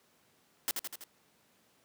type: noise with echo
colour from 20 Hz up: white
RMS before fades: -31 dBFS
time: 0.68-0.71 s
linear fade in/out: 0 ms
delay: 82 ms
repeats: 4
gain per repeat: -4 dB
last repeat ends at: 1.038 s
effects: pink hiss -68 dBFS RMS until 1.84 s + high-pass 150 Hz 12 dB/octave